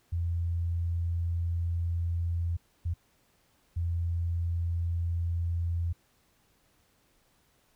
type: tone bursts at uneven times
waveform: sine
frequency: 85.1 Hz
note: F2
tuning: 44 cents flat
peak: -27 dBFS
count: 3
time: 0.12-2.57 / 2.85-2.94 / 3.76-5.93 s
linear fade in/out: 10 ms
effects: pink hiss -68 dBFS RMS until 7.75 s